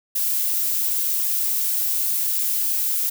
violet noise, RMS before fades -22 dBFS, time 0.15-3.1 s, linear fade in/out 10 ms, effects none

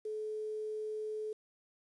sine tone with quantisation, 430 Hz, A4, 40 cents flat, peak -36 dBFS, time 0.05-1.33 s, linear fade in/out 5 ms, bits 10, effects resampled to 24000 Hz

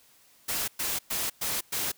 white noise bursts, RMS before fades -30 dBFS, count 5, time 0.48-1.92 s, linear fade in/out 10 ms, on 200 ms, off 110 ms, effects white hiss -60 dBFS RMS until 1.97 s

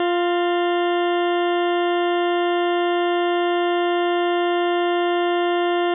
harmonic tone with a mistuned harmonic, 349.2 Hz, F4, in tune, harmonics 1 / 2 / 3 / 4 / 5 / 6 / 8 / 9 / 10, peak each -19 / -23 / -30 / -32 / -33 / -37 / -35 / -37 / -39 dBFS, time 0-5.94 s, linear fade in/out 2 ms, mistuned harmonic 5, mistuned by +44 cents, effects none

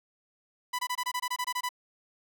sawtooth tone bursts, 994 Hz, B5, 11 cents sharp, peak -25 dBFS, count 12, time 0.73-1.691 s, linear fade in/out 10 ms, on 59 ms, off 23 ms, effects none

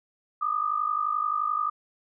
sine tone pair together, 1194 / 1245.5 Hz, D6 / D#6, +28 / +1 cents, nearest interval minor second, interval 73 cents, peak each -27 dBFS, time 0.41-1.7 s, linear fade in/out 10 ms, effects none

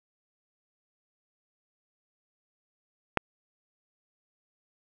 click, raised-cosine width 0.5 ms, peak -7 dBFS, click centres 3.173 s, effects none

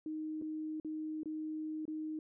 sine tone with dropouts, 311.1 Hz, D#4, in tune, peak -37 dBFS, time 0.06-2.19 s, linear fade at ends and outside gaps 2 ms, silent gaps 0.415-0.421 / 0.8-0.847 / 1.233-1.257 / 1.854-1.879 s, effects none

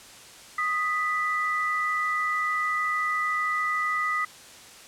sine tone pair together, 1244.5 / 1975.5 Hz, D#6 / B6, 0 / 0 cents, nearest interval minor sixth, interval 800 cents, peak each -26 / -27 dBFS, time 0.58-4.25 s, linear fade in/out 5 ms, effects white hiss -47 dBFS RMS until 4.87 s + low-pass 9000 Hz 12 dB/octave

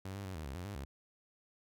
sawtooth tone with pitch steps, 95.7 / 99.9 / 94.1 / 78.4 / 67.3 / 89.2 / 101.4 / 68.9 Hz, G2 / G2 / F#2 / D#2 / C2 / F2 / G#2 / C#2, -41 / +33 / +30 / +14 / +49 / +37 / -41 / -10 cents, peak -37 dBFS, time 0.05-0.85 s, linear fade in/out 5 ms, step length 100 ms, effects none

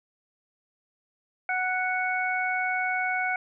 harmonic tone, 740 Hz, F#5, in tune, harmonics 1 / 2 / 3, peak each -29 / -29 / -29 dBFS, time 1.49-3.36 s, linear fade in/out 2 ms, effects none

